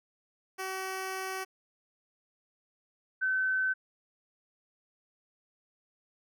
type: tone pair in turn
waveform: 10% pulse / sine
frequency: 379.2 / 1526.5 Hz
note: F#4 / G6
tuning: +43 / -46 cents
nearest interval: 2 octaves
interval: 2411 cents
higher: second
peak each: -26 / -26 dBFS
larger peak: neither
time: 0.58-1.45 / 3.21-3.74 s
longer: first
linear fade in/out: 20 ms
effects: none